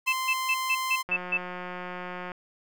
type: tone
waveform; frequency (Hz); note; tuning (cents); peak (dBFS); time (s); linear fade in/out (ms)
sawtooth; 1040; C6; -11; -24; 0.06-1.03; 20
type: tone bursts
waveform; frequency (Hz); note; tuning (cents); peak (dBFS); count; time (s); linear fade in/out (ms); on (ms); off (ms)
sine; 2637; E7; 0; -22; 7; 0.07-1.376; 10; 58; 150
type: click train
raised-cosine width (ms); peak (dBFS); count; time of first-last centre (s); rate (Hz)
0.5; -22; 222; 1.09-2.318; 180
effects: none